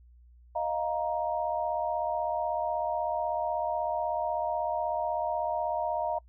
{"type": "chord", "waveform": "sine", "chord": "Eb suspended second", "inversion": "none", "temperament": "equal with one note detuned", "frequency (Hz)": [622.3, 698.5, 937.2], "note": ["Eb5", "F5", "Bb5"], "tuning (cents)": [0, 0, 9], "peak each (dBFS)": -32, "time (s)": [0.55, 6.19], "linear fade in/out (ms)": 10, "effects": ["noise-tail reverb RT60 0.1 s tail -26 dB re dry", "added 60 Hz sine -53 dBFS peak until 6.28 s"]}